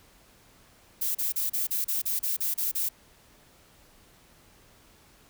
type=noise bursts; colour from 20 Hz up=violet; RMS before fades=-28 dBFS; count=11; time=1.01-2.89 s; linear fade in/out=10 ms; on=140 ms; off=34 ms; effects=pink hiss -58 dBFS RMS until 5.29 s